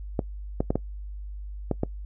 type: clicks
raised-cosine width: 2 ms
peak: -10 dBFS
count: 6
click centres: 0.192 / 0.605 / 0.705 / 0.756 / 1.713 / 1.834 s
effects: noise-tail reverb RT60 0.1 s tail -22 dB re dry + added 50 Hz sine -34 dBFS peak until 2.05 s